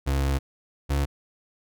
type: tone pair in turn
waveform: 35% pulse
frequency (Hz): 68.5 / 70.55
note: C#2 / C#2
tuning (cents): -20 / +31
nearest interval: minor second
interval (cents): 51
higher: second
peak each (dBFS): -20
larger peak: neither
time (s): 0.06-0.39 / 0.89-1.06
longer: first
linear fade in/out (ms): 20
effects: none